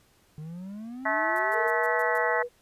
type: exponential sweep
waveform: triangle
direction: up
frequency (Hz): 149.4 to 461.5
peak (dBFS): -34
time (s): 0.38-1.67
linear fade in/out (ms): 0
type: harmonic tone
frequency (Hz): 216.4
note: A3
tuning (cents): -29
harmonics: 3 / 4 / 5 / 6 / 7 / 8 / 9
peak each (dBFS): -30 / -30 / -33 / -35 / -33 / -34 / -29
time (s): 1.05-2.43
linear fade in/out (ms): 10
type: noise bursts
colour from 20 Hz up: violet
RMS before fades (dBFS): -46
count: 6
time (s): 1.36-2.178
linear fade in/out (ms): 0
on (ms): 28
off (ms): 130
type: tone with pitch glide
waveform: sine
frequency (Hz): 466.2 to 485.4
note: A#4 to B4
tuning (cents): 0 to -30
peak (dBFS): -29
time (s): 1.52-2.49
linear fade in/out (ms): 50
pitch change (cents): +70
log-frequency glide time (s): 1.65-1.93
effects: pink hiss -63 dBFS RMS until 2.61 s + resampled to 32000 Hz